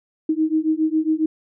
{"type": "beating tone pair", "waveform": "sine", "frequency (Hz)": [311.1, 318.4], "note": ["D#4", "D#4"], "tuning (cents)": [0, 40], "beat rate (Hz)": 7.3, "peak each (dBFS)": -20, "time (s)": [0.29, 1.26], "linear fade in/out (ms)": 5, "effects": []}